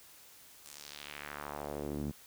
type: tone with band-pass filter sweep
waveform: sawtooth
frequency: 73.2 Hz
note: D2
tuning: 5 cents flat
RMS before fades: -42 dBFS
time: 0.64-2.12 s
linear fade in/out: 20 ms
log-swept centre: 9300 to 200 Hz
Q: 1.6
effects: white hiss -57 dBFS RMS until 2.26 s